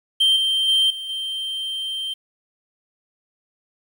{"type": "tone with level steps", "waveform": "triangle", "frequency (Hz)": 3142, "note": "G7", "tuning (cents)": 3, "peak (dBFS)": [-12, -16, -13, -27, -23], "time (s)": [0.2, 2.14], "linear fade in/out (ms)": 10, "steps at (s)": [0.36, 0.68, 0.9, 1.09], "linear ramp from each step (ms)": 5, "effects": ["8-bit"]}